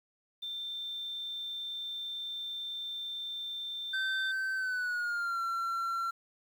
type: tone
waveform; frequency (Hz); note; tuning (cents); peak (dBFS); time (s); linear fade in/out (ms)
sine; 3571; A7; +25; -36; 0.42-4.32; 10
type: tone with pitch glide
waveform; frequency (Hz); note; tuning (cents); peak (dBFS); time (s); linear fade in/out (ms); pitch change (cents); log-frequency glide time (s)
triangle; 1544 to 1359.7; G6 to F6; -27 to -47; -29; 3.93-6.11; 10; -220; 4.55-5.41
effects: 10-bit